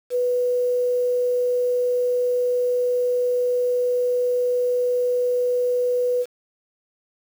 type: tone with quantisation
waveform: sine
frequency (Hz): 493.5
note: B4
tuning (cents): -1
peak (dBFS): -18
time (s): 0.1-6.26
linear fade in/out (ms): 50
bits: 7
effects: none